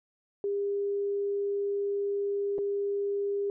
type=tone with dropouts; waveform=sine; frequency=402.5 Hz; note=G4; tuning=46 cents sharp; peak=-27 dBFS; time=0.44-3.5 s; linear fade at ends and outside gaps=1 ms; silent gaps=2.582-2.587 s; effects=none